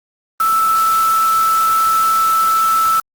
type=tone in noise; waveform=sine; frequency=1318.5 Hz; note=E6; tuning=in tune; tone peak=-11 dBFS; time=0.4-3 s; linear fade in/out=2 ms; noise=white; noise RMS=-26 dBFS; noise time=0.4-3 s; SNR=+12 dB; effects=Opus 24 kbps